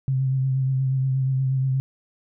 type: tone with vibrato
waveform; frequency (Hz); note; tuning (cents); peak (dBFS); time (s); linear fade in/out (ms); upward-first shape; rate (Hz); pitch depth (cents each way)
sine; 132.4; C3; +21; -19; 0.08-1.8; 0; triangle; 8.4; 33
effects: none